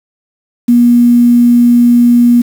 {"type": "tone with quantisation", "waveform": "sine", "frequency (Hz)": 240, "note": "B3", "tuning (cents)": -49, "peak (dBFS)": -3, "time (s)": [0.68, 2.42], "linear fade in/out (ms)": 10, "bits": 5, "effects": []}